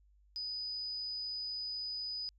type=tone; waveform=sine; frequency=4978 Hz; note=D#8; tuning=in tune; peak=-37 dBFS; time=0.36-2.29 s; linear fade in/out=0 ms; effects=added 50 Hz sine -63 dBFS peak until 2.38 s